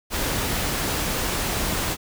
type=noise; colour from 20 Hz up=pink; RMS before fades=-25 dBFS; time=0.1-1.97 s; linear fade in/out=50 ms; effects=none